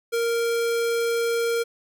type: tone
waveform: square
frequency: 465.3 Hz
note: A#4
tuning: 3 cents flat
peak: -22 dBFS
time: 0.12-1.64 s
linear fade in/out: 20 ms
effects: none